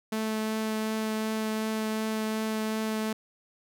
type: tone with vibrato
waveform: sawtooth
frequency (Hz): 218.4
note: A3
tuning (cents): -13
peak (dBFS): -24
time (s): 0.12-3.13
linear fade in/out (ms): 5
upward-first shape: triangle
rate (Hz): 2.7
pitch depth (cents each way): 9
effects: none